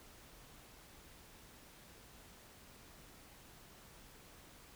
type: silence
effects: pink hiss -59 dBFS RMS until 4.75 s